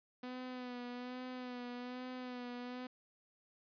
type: tone with vibrato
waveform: sawtooth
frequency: 249.1 Hz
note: B3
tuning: 15 cents sharp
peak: -39 dBFS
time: 0.23-2.87 s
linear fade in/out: 5 ms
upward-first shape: sine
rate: 1.2 Hz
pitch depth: 35 cents each way
effects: resampled to 11025 Hz